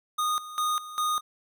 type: tone with tremolo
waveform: square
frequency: 1233 Hz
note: D#6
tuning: 16 cents flat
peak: -25 dBFS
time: 0.18-1.21 s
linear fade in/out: 10 ms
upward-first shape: square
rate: 2.5 Hz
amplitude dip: 80%
effects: none